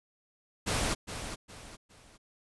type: noise with echo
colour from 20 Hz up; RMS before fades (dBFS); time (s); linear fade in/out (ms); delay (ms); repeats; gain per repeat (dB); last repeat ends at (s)
pink; -30; 0.66-0.95; 20; 410; 3; -9; 2.18
effects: resampled to 24000 Hz